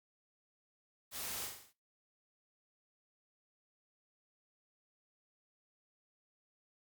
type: noise with echo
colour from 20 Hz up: white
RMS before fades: -43 dBFS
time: 1.11-1.49 s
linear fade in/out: 50 ms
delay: 41 ms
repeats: 6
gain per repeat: -4 dB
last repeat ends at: 1.736 s
effects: noise-tail reverb RT60 0.3 s tail -21 dB re dry + Opus 48 kbps